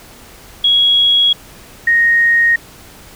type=tone pair in turn; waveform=sine; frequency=3322 / 1864.4 Hz; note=G#7 / A#6; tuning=0 / 0 cents; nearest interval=minor seventh; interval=1000 cents; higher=first; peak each=-8 dBFS; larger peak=neither; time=0.64-1.33 / 1.87-2.56 s; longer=neither; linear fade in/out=5 ms; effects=pink hiss -39 dBFS RMS until 3.15 s